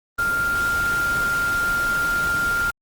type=tone in noise; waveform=sine; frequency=1396.9 Hz; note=F6; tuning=in tune; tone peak=-19 dBFS; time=0.18-2.71 s; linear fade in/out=10 ms; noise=pink; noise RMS=-31 dBFS; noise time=0.18-2.71 s; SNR=+9 dB; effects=Opus 24 kbps